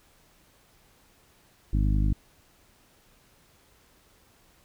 harmonic tone, 51 Hz, G#1, 31 cents flat, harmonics 1 / 2 / 3 / 4 / 5 / 6, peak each -22 / -28 / -32 / -34 / -36 / -38 dBFS, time 1.73-2.13 s, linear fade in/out 5 ms, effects pink hiss -61 dBFS RMS until 4.64 s

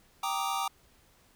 square chord, Eb major seventh, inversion first, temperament equal, 784 / 932.3 / 1174.7 / 1244.5 Hz, G5 / Bb5 / D6 / Eb6, 0 / 0 / 0 / 0 cents, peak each -35 / -36 / -36 / -37 dBFS, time 0.23-0.68 s, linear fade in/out 5 ms, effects pink hiss -63 dBFS RMS until 1.35 s

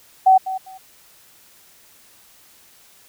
sine tone with echo, 758 Hz, F#5, 42 cents sharp, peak -8 dBFS, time 0.26-0.38 s, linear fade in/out 10 ms, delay 200 ms, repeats 2, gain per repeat -14 dB, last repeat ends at 0.78 s, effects white hiss -51 dBFS RMS until 3.08 s

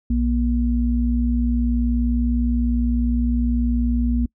sine tone pair together, 59.8 / 239.2 Hz, A#1 / A#3, +45 / +45 cents, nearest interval 2 octaves, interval 2400 cents, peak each -19 / -20 dBFS, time 0.1-4.26 s, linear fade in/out 5 ms, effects noise-tail reverb RT60 0.1 s tail -25 dB re dry

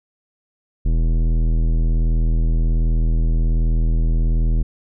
sine tone with tanh clipping, 40.65 Hz, E1, 23 cents flat, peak -16 dBFS, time 0.85-4.63 s, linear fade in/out 10 ms, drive 15 dB, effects none

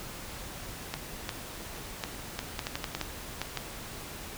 clicks, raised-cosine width 0.2 ms, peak -14 dBFS, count 12, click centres 0.94 / 1.292 / 2.038 / 2.391 / 2.592 / 2.669 / 2.755 / 2.842 / 2.95 / 3.013 / 3.416 / 3.573 s, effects pink hiss -42 dBFS RMS until 4.37 s

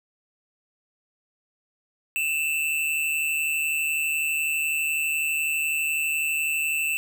square tone with amplitude modulation, 2664 Hz, E7, 18 cents sharp, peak -21 dBFS, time 2.16-6.97 s, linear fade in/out 0 ms, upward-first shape sine, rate 152 Hz, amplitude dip 60%, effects none

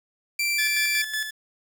sawtooth tone, 2349 Hz, D7, in tune, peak -19 dBFS, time 0.39-1.02 s, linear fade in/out 5 ms
sawtooth tone with tremolo, 1730 Hz, A6, 30 cents flat, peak -21 dBFS, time 0.58-1.31 s, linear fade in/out 10 ms, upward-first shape square, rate 5.4 Hz, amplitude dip 55%
effects 8-bit

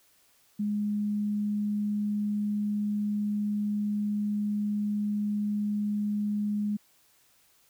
sine tone, 207.7 Hz, G#3, in tune, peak -26 dBFS, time 0.59-6.77 s, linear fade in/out 10 ms, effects white hiss -64 dBFS RMS until 7.69 s

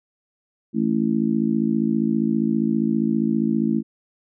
harmonic tone, 55 Hz, A1, in tune, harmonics 3 / 4 / 5 / 6, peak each -28 / -20 / -25 / -25 dBFS, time 0.73-3.83 s, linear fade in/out 50 ms, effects none

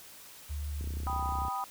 sine tone with pitch glide, 73.42 to 71.08 Hz, D2 to C#2, 0 to +44 cents, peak -33 dBFS, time 0.49-1.49 s, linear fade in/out 20 ms, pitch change -56 cents, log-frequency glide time 0.99-1.24 s
click train, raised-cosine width 3 ms, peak -31 dBFS, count 22, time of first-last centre 0.81-1.483 s, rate 31.2 Hz
sine chord, G augmented, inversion none, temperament equal, 784 / 987.8 / 1244.5 Hz, G5 / B5 / D#6, 0 / 0 / 0 cents, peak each -36 dBFS, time 1.07-1.64 s, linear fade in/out 0 ms
effects white hiss -51 dBFS RMS until 1.7 s

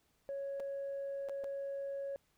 sine tone with dropouts, 554 Hz, C#5, 1 cent flat, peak -36 dBFS, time 0.29-2.16 s, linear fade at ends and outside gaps 0 ms, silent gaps 0.598-0.602 / 1.287-1.295 / 1.438-1.443 s, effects tanh soft clip ceiling -35 dBFS + pink hiss -75 dBFS RMS until 2.37 s

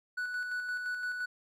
triangle tone with tremolo, 1480 Hz, F#6, in tune, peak -30 dBFS, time 0.17-1.26 s, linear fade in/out 10 ms, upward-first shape square, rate 5.8 Hz, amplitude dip 35%, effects none

